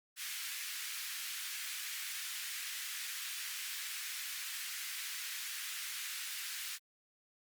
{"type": "high-pass noise", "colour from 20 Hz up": "pink", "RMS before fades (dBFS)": -42, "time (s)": [0.16, 6.79], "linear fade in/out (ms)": 50, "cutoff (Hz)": 1700, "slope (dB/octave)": 24, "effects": ["Opus 48 kbps"]}